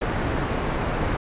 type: low-pass noise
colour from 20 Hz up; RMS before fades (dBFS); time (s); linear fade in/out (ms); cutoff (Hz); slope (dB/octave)
pink; -25; 0.01-1.17; 10; 1700; 12
effects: resampled to 8000 Hz